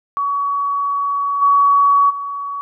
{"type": "tone with level steps", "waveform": "sine", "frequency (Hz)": 1129, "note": "C#6", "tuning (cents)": 31, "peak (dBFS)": [-16, -9, -22], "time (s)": [0.17, 2.61], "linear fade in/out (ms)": 0, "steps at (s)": [1.41, 2.09], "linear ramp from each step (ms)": 20, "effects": []}